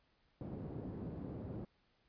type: band-pass noise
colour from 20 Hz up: pink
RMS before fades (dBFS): -45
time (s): 0.41-1.65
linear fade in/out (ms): 2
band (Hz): 100 to 370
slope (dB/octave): 12
effects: pink hiss -75 dBFS RMS until 2.08 s + resampled to 11025 Hz